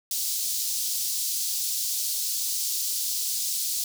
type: high-pass noise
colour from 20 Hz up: pink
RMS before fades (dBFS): -28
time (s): 0.11-3.84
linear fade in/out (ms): 2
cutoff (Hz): 4500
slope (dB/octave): 24
effects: none